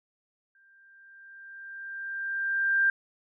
sine tone with exponential growth, 1586 Hz, G6, 20 cents sharp, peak -19 dBFS, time 0.55-2.9 s, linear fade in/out 2 ms, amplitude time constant 510 ms, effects none

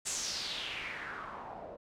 white noise with low-pass filter sweep, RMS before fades -40 dBFS, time 0.05-1.77 s, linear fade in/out 20 ms, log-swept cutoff 7900 to 560 Hz, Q 3.6, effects none

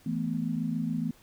sine chord, E suspended fourth, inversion none, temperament equal, 164.81 / 220 / 246.9 Hz, E3 / A3 / B3, 0 / 0 / 0 cents, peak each -32 dBFS, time 0.06-1.11 s, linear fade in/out 5 ms, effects pink hiss -59 dBFS RMS until 1.22 s

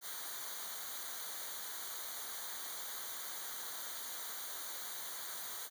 white noise with comb filter, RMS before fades -44 dBFS, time 0.01-5.7 s, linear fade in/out 50 ms, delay 0.38 ms, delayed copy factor -0.85, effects none

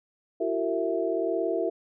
sine tone cluster, 338 / 379.4 / 456.1 / 659 Hz, E4 / F#4 / A#4 / E5, +43 / +43 / -38 / -1 cents, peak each -30 dBFS, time 0.4-1.7 s, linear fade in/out 10 ms, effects none

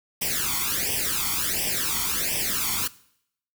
white noise with flanger, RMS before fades -26 dBFS, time 0.21-2.88 s, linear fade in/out 10 ms, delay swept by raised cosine 0.36 to 0.91 ms, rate 1.4 Hz, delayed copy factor +0.9, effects noise-tail reverb RT60 0.7 s tail -20 dB re dry

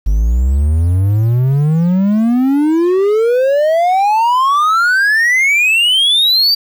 triangle exponential sweep, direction up, 49 to 4700 Hz, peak -7 dBFS, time 0.06-6.55 s, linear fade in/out 10 ms, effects 7-bit

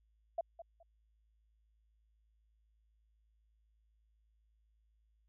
sine tone with echo, 671 Hz, E5, 31 cents sharp, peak -32 dBFS, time 0.38-0.41 s, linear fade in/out 5 ms, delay 210 ms, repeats 2, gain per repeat -13 dB, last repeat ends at 0.83 s, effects added 54 Hz sine -70 dBFS peak until 5.28 s

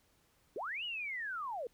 sine linear two-way sweep, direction up then down, 331 to 2975 to 440.1 Hz, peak -37 dBFS, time 0.56-1.67 s, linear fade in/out 2 ms, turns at 0.84 s, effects pink hiss -71 dBFS RMS until 1.73 s

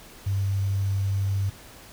sine tone with quantisation, 98 Hz, G2, in tune, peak -22 dBFS, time 0.26-1.5 s, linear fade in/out 10 ms, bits 8, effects pink hiss -47 dBFS RMS until 1.92 s

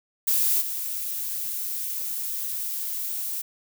violet noise with level steps, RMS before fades -22 / -30 dBFS, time 0.27-3.42 s, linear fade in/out 10 ms, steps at 0.6 s, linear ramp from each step 20 ms, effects none

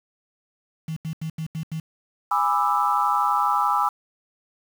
sine tone bursts, 160 Hz, D#3, 49 cents sharp, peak -26 dBFS, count 6, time 0.88-1.801 s, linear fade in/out 5 ms, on 86 ms, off 81 ms
sine chord, E dominant seventh, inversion first, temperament just, 824.1 / 988.9 / 1186.7 / 1318.5 Hz, G#5 / B5 / D6 / E6, -14 / +2 / +18 / 0 cents, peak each -24 dBFS, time 2.31-3.89 s, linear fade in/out 5 ms
effects 7-bit

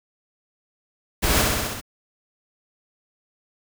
pink noise with echo, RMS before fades -21 dBFS, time 1.22-1.43 s, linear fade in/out 20 ms, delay 64 ms, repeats 6, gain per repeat -2 dB, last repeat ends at 1.814 s, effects none

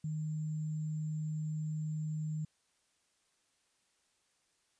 sine tone with sample-and-hold, 154.7 Hz, D#3, 10 cents flat, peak -34 dBFS, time 0.04-2.45 s, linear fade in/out 5 ms, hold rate 7350 Hz, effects white hiss -75 dBFS RMS until 4.79 s + resampled to 22050 Hz

